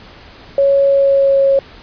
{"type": "tone with pitch glide", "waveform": "sine", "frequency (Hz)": [554.4, 547.1], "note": ["C#5", "C#5"], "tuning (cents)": [0, -23], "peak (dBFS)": -8, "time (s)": [0.58, 1.59], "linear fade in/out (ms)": 2, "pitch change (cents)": -23, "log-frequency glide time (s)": [0.85, 1.44], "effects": ["pink hiss -39 dBFS RMS until 1.82 s", "resampled to 11025 Hz"]}